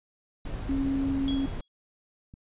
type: noise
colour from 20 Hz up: brown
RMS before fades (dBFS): -34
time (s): 0.45-1.61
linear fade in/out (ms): 5
type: tone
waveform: sine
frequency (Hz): 272.5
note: C#4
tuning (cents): -29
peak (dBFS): -25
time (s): 0.69-1.46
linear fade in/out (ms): 5
type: tone with exponential decay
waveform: sine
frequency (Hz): 3322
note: G#7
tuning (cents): 0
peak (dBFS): -33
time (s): 1.28-1.68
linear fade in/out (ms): 0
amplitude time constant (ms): 85
type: click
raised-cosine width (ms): 5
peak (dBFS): -34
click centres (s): 2.339
effects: resampled to 8000 Hz